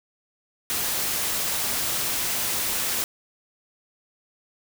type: noise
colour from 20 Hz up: white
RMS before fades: -26 dBFS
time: 0.7-3.04 s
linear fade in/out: 0 ms
effects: none